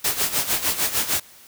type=noise with tremolo; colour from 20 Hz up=white; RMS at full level=-20 dBFS; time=0.04-1.2 s; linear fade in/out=5 ms; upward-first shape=sine; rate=6.6 Hz; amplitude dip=75%; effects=white hiss -48 dBFS RMS until 1.47 s

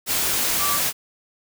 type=tone in noise; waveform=sine; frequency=1162 Hz; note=D6; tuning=19 cents flat; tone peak=-24 dBFS; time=0.58-0.8 s; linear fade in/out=50 ms; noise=white; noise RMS=-22 dBFS; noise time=0.06-0.93 s; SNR=-5 dB; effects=none

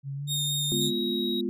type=tone with pitch glide; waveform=sine; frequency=138.4 to 145.03 Hz; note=C#3 to D3; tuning=-2 to -21 cents; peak=-31 dBFS; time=0.03-0.93 s; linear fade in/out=50 ms; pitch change=+81 cents; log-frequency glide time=0.15-0.26 s
type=tone with vibrato; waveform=sawtooth; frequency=3681 Hz; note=A#7; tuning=23 cents flat; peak=-24 dBFS; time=0.27-0.91 s; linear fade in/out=50 ms; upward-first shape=sine; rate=4.5 Hz; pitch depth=13 cents each way
type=chord; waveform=sine; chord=F diminished; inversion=first; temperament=equal; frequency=207.7 / 246.9 / 349.2 Hz; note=Ab3 / Cb4 / F4; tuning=0 / 0 / 0 cents; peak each=-32 / -31 / -30 dBFS; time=0.72-1.49 s; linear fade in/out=0 ms
type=tone; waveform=triangle; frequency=3811 Hz; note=A#7; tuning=38 cents sharp; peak=-29 dBFS; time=0.81-1.41 s; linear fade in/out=5 ms
effects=none

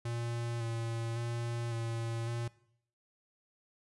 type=tone with vibrato; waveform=square; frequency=116.54 Hz; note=A#2; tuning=in tune; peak=-35 dBFS; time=0.05-2.48 s; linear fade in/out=5 ms; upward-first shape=square; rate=0.9 Hz; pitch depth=19 cents each way; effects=noise-tail reverb RT60 0.7 s tail -20 dB re dry + resampled to 24000 Hz

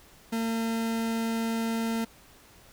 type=tone; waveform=40% pulse; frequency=227 Hz; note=A#3; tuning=46 cents flat; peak=-26 dBFS; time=0.32-2.05 s; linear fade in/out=10 ms; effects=pink hiss -55 dBFS RMS until 2.72 s

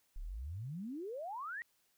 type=exponential sweep; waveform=sine; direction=up; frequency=30.87 to 1947 Hz; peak=-40 dBFS; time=0.16-1.62 s; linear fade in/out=0 ms; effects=white hiss -75 dBFS RMS until 1.97 s

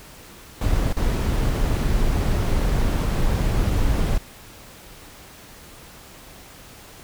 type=noise with dropouts; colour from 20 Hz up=brown; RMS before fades=-20 dBFS; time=0.61-4.18 s; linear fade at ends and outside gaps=5 ms; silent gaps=0.929-0.966 s; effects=pink hiss -44 dBFS RMS until 7.03 s

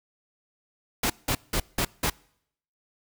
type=noise bursts; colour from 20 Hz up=pink; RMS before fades=-25 dBFS; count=5; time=1.03-2.1 s; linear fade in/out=5 ms; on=70 ms; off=180 ms; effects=noise-tail reverb RT60 0.7 s tail -25 dB re dry

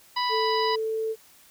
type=harmonic tone; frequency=987.8 Hz; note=B5; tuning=in tune; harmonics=1 / 2 / 3 / 4 / 5; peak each=-25 / -33 / -35 / -34 / -32 dBFS; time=0.16-0.76 s; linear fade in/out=10 ms
type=tone with pitch glide; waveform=sine; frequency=440 to 442.8 Hz; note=A4 to A4; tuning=0 to +11 cents; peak=-25 dBFS; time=0.29-1.16 s; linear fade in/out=50 ms; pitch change=+11 cents; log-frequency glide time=0.53-1.05 s
effects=white hiss -55 dBFS RMS until 1.5 s

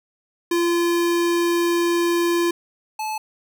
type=tone pair in turn; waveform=square; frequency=343.4 / 865.3 Hz; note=F4 / A5; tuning=-29 / -29 cents; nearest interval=octave + major third; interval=1600 cents; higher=second; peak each=-18 / -25 dBFS; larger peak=first; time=0.51-2.51 / 2.99-3.18 s; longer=first; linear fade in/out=5 ms; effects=none

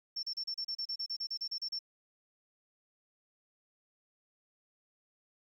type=tone bursts; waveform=sine; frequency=5420 Hz; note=E8; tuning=47 cents sharp; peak=-34 dBFS; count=16; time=0.16-1.791 s; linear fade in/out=10 ms; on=71 ms; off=33 ms; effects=11-bit

